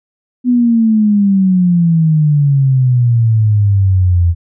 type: exponential sweep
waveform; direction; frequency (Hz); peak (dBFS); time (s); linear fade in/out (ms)
sine; down; 250.9 to 83.9; -7; 0.44-4.35; 50
effects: none